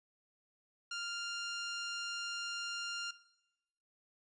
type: tone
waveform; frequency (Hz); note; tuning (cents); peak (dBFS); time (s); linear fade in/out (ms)
15% pulse; 1396.9; F6; 0; -32; 0.91-3.11; 5
effects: noise-tail reverb RT60 0.9 s tail -17 dB re dry + resampled to 22050 Hz